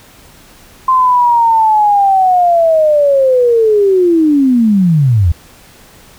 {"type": "linear sweep", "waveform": "sine", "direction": "down", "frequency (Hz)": [1047, 76.7], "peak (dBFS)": -6, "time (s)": [0.88, 5.32], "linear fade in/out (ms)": 5, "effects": ["pink hiss -41 dBFS RMS until 6.18 s"]}